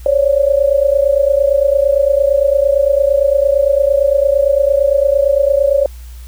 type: tone pair together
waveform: sine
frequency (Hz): 545 / 573.8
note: C#5 / D5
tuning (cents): -29 / -40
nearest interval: minor second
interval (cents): 89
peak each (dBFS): -12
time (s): 0.06-5.86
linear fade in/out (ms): 2
effects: added 60 Hz sine -29 dBFS peak until 6.27 s + white hiss -45 dBFS RMS until 6.27 s